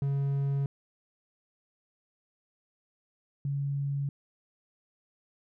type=tone pair in turn; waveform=triangle / sine; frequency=139.1 / 140.39 Hz; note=C#3 / C#3; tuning=+6 / +22 cents; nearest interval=unison; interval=16 cents; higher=second; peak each=-24 / -28 dBFS; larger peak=first; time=0.02-0.66 / 3.45-4.09 s; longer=neither; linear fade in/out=2 ms; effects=none